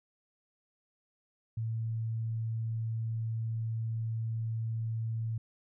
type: tone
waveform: sine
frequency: 112.8 Hz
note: A2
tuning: 44 cents sharp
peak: -31 dBFS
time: 1.57-5.38 s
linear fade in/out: 5 ms
effects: none